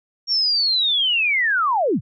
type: linear sweep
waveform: sine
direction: down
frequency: 5580 to 77.9 Hz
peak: -16 dBFS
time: 0.27-2.01 s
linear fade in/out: 50 ms
effects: none